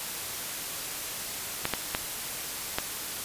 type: clicks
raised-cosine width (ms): 0.3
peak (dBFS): -10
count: 4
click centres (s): 1.654 / 1.737 / 1.949 / 2.785
effects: white hiss -35 dBFS RMS until 3.24 s + resampled to 32000 Hz